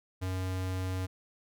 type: tone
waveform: square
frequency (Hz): 93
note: F#2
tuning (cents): +9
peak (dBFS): -32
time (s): 0.21-1.07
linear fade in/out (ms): 20
effects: none